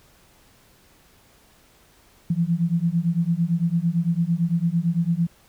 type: beating tone pair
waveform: sine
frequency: 164.81 / 173.71 Hz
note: E3 / F3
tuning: 0 / -9 cents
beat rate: 8.9 Hz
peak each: -22 dBFS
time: 2.3-5.27 s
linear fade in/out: 5 ms
effects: pink hiss -56 dBFS RMS until 5.48 s